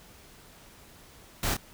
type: noise with echo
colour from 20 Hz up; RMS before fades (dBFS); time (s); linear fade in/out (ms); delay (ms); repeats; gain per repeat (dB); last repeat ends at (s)
pink; -29; 1.43-1.54; 2; 28; 1; -4; 1.568
effects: pink hiss -53 dBFS RMS until 1.73 s